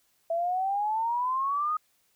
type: exponential sweep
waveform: sine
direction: up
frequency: 659.3 to 1258 Hz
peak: -25 dBFS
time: 0.3-1.77 s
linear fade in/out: 5 ms
effects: white hiss -69 dBFS RMS until 2.15 s